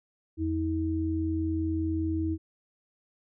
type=tone pair together; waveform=sine; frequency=85.1 / 320 Hz; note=F2 / D#4; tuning=-44 / +49 cents; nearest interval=octave + major seventh; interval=2293 cents; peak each=-30 / -28 dBFS; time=0.37-2.38 s; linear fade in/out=50 ms; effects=none